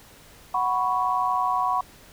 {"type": "chord", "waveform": "sine", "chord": "F# suspended fourth", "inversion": "none", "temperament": "equal", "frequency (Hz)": [740, 987.8, 1108.7], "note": ["F#5", "B5", "C#6"], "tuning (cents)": [0, 0, 0], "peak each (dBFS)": [-26, -25, -25], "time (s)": [0.54, 1.81], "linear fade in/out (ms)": 5, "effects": ["pink hiss -50 dBFS RMS until 2.12 s"]}